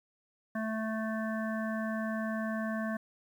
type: harmonic tone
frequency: 220 Hz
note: A3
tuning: in tune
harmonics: 1 / 3 / 5 / 7 / 8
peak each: -33 / -38 / -43 / -43 / -43 dBFS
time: 0.55-2.97 s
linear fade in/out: 5 ms
effects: 10-bit